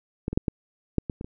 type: clicks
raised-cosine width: 3 ms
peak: -14 / -17 / -7 / -11 / -8 / -16 / -20 / -25 dBFS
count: 8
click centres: 0.281 / 0.33 / 0.375 / 0.482 / 0.983 / 1.098 / 1.211 / 1.245 s
effects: none